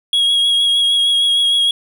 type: tone with vibrato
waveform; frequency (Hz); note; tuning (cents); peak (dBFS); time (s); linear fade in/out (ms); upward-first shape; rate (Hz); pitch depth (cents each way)
triangle; 3304; G#7; -10; -10; 0.13-1.71; 2; sine; 6.5; 19
effects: none